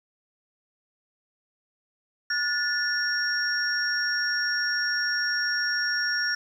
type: tone cluster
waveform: sine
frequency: 1447 / 1747 / 5560 Hz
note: F#6 / A6 / F8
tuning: -39 / -13 / -9 cents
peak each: -28 dBFS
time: 2.3-6.35 s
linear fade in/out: 5 ms
effects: 9-bit